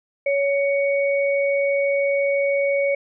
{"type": "tone pair together", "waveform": "sine", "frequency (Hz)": [560, 2237], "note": ["C#5", "C#7"], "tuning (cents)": [18, 15], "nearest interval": "2 octaves", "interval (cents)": 2397, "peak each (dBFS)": [-18, -25], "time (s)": [0.26, 2.95], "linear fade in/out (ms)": 5, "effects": []}